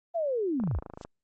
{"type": "linear sweep", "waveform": "sine", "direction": "down", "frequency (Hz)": [698, 41.2], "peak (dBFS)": -26, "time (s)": [0.14, 0.8], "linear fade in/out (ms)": 20}
{"type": "click train", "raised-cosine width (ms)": 1, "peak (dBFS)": -26, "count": 13, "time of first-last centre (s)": [0.6, 1.049], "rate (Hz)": 26.7}
{"type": "noise with exponential growth", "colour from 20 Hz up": "blue", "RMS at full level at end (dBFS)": -42, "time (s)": [0.92, 1.04], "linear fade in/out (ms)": 1, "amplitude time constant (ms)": 24}
{"effects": ["Opus 24 kbps"]}